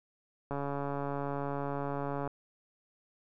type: click train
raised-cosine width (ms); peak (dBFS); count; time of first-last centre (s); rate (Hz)
1; -22; 250; 0.51-2.276; 141
effects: none